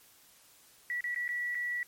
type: tone with dropouts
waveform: sine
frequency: 1944 Hz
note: B6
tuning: 28 cents flat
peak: -31 dBFS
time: 0.9-1.83 s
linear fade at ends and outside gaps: 1 ms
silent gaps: 1.007-1.041 / 1.146-1.16 / 1.279-1.29 / 1.547-1.552 s
effects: white hiss -60 dBFS RMS until 1.87 s + MP3 64 kbps